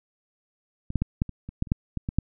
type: clicks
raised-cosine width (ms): 5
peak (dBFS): -21 / -10 / -11 / -10 / -23 / -24 / -11 / -30 / -9 / -16 / -16 / -9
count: 12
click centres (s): 0.904 / 0.957 / 1.02 / 1.219 / 1.293 / 1.49 / 1.624 / 1.672 / 1.719 / 1.973 / 2.089 / 2.186
effects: none